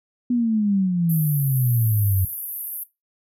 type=exponential sweep; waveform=sine; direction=down; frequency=248 to 91.7 Hz; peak=-17 dBFS; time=0.3-2.25 s; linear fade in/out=5 ms
type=band-pass noise; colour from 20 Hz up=white; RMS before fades=-31 dBFS; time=1.09-2.84 s; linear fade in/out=10 ms; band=11000 to 14000 Hz; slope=96 dB/octave
effects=noise-tail reverb RT60 0.2 s tail -17 dB re dry